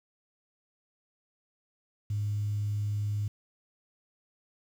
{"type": "tone", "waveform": "sine", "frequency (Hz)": 103.83, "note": "G#2", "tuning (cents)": 0, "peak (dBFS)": -27, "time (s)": [2.1, 3.28], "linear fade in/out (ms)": 5, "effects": ["tanh soft clip ceiling -23 dBFS", "9-bit"]}